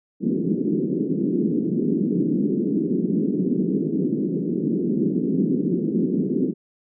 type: band-pass noise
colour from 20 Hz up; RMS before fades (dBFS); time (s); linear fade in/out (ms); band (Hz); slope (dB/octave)
pink; -22; 0.2-6.54; 50; 170 to 390; 48
effects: none